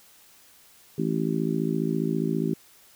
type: harmonic tone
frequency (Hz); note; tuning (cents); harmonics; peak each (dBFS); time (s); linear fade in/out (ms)
54.8; A1; -6; 3 / 4 / 5 / 6 / 7; -28 / -29 / -30 / -31 / -31; 0.98-2.54; 5
effects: white hiss -55 dBFS RMS until 2.95 s